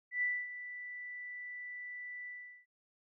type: tone with ADSR envelope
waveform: sine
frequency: 1975.5 Hz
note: B6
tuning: in tune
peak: -29 dBFS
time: 0.11-2.66 s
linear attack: 110 ms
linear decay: 250 ms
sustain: -13 dB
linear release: 390 ms
effects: none